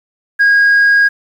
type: tone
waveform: sine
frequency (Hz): 1637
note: G#6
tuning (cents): -25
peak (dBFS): -4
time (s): 0.39-1.09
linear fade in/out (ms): 20
effects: tanh soft clip ceiling -5 dBFS + 7-bit